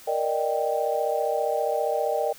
sine chord, Eb major seventh, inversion second, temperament equal, 466.2 / 587.3 / 622.3 / 784 Hz, Bb4 / D5 / Eb5 / G5, 0 / 0 / 0 / 0 cents, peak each -28 dBFS, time 0.07-2.33 s, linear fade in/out 10 ms, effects white hiss -48 dBFS RMS until 2.38 s

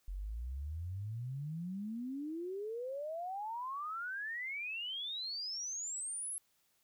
sine exponential sweep, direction up, 44.42 to 11175 Hz, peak -38 dBFS, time 0.08-6.38 s, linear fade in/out 0 ms, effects white hiss -75 dBFS RMS until 6.83 s

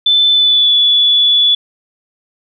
sine tone with pitch glide, 3520 to 3434 Hz, A7 to A7, 0 to -43 cents, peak -7 dBFS, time 0.06-1.55 s, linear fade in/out 5 ms, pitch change -43 cents, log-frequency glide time 0.32-0.75 s, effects none

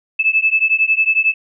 sine beating tone pair, 2612 / 2623 Hz, E7 / E7, -17 / -9 cents, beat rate 11 Hz, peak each -15 dBFS, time 0.19-1.34 s, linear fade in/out 10 ms, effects none

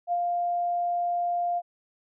sine tone with ADSR envelope, 700 Hz, F5, 4 cents sharp, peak -22 dBFS, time 0.07-1.62 s, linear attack 52 ms, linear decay 46 ms, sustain -2 dB, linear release 45 ms, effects none

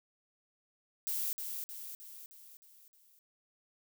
violet noise with echo, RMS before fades -35 dBFS, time 1.07-1.33 s, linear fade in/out 0 ms, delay 310 ms, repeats 6, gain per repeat -5 dB, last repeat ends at 3.19 s, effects none

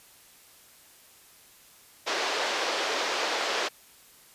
pink band-pass noise, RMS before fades -29 dBFS, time 2.06-3.69 s, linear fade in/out 20 ms, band 410 to 5700 Hz, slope 24 dB/octave, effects white hiss -55 dBFS RMS until 4.34 s + resampled to 32000 Hz

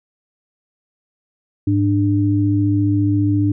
sine tone pair together, 103.8 / 296.8 Hz, G#2 / D4, 0 / +18 cents, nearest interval octave + tritone, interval 1818 cents, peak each -16 dBFS, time 1.67-3.52 s, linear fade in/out 5 ms, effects none

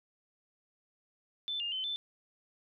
sine tone with pitch steps, 3524 / 2819 / 3059 / 3528 Hz, A7 / F7 / G7 / A7, +2 / +16 / -43 / +4 cents, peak -33 dBFS, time 1.48-1.96 s, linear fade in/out 0 ms, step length 120 ms, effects none

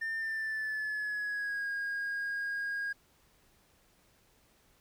triangle tone with pitch glide, 1800 to 1631.6 Hz, A6 to G#6, +39 to -31 cents, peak -30 dBFS, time 0.01-2.93 s, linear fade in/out 10 ms, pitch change -170 cents, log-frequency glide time 0.18-1.69 s, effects tanh soft clip ceiling -27 dBFS + pink hiss -67 dBFS RMS until 4.8 s

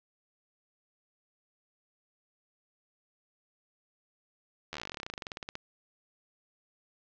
slowing click train, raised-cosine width 0.2 ms, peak -20 dBFS, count 27, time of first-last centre 4.73-5.554 s, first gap 12 ms, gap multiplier 1.07, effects low-pass 5000 Hz 12 dB/octave + 10-bit

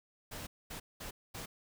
pink noise bursts at uneven times, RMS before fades -44 dBFS, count 4, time 0.31-0.47 / 0.7-0.8 / 1-1.11 / 1.34-1.46 s, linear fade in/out 10 ms, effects none

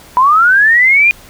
sine linear sweep, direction up, 974 to 2452 Hz, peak -5 dBFS, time 0.17-1.11 s, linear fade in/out 0 ms, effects pink hiss -39 dBFS RMS until 1.29 s

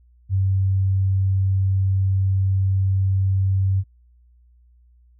sine tone, 96 Hz, G2, 36 cents flat, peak -16 dBFS, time 0.29-3.84 s, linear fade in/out 50 ms, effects added 60 Hz sine -51 dBFS peak until 5.19 s

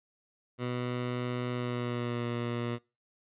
15% pulse tone with pitch glide, 123.47 to 119.4 Hz, B2 to A#2, 0 to +42 cents, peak -25 dBFS, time 0.58-2.79 s, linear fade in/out 50 ms, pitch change -58 cents, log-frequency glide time 1.51-2.24 s, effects noise-tail reverb RT60 0.3 s tail -24 dB re dry + resampled to 8000 Hz

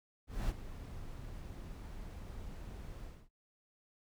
brown noise with ADSR envelope, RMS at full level -33 dBFS, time 0.27-3.29 s, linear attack 220 ms, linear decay 34 ms, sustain -13 dB, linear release 250 ms, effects noise-tail reverb RT60 0.1 s tail -24 dB re dry

